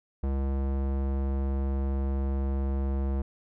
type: tone with low-pass filter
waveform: square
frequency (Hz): 67.8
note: C#2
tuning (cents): -38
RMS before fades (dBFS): -28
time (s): 0.23-3.22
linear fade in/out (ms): 5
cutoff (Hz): 790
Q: 0.64
effects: none